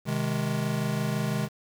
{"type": "chord", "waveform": "square", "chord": "Ab major", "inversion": "first", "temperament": "just", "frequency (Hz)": [129.78, 155.74, 207.7], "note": ["C3", "Eb3", "Ab3"], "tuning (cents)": [-14, 2, 0], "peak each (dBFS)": -31, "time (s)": [0.05, 1.49], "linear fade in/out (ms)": 50, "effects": ["8-bit"]}